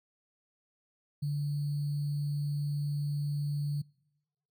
sine tone with sample-and-hold, 145.4 Hz, D3, 17 cents flat, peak -29 dBFS, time 1.22-3.82 s, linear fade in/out 10 ms, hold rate 4410 Hz, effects noise-tail reverb RT60 1.0 s tail -26 dB re dry

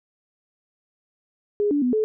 sine tone with pitch steps, 413.1 / 289.6 / 248.5 / 432.9 Hz, G#4 / D4 / B3 / A4, -9 / -24 / +11 / -28 cents, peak -18 dBFS, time 1.6-2.04 s, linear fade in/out 0 ms, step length 110 ms, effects none

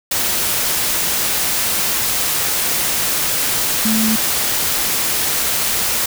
sine tone in noise, 220 Hz, A3, in tune, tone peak -15 dBFS, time 3.85-4.16 s, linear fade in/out 5 ms, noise white, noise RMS -18 dBFS, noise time 0.11-6.06 s, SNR 0 dB, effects none

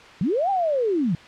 sine linear two-way sweep, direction up then down, 146 to 808 to 146 Hz, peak -19 dBFS, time 0.21-1.15 s, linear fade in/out 2 ms, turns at 0.5 s, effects white hiss -44 dBFS RMS until 1.27 s + low-pass 3000 Hz 12 dB/octave

